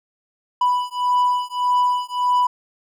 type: beating tone pair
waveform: triangle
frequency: 987.8 / 989.5 Hz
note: B5 / B5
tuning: 0 / +3 cents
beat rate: 1.7 Hz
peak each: -18 dBFS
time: 0.61-2.47 s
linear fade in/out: 5 ms
effects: none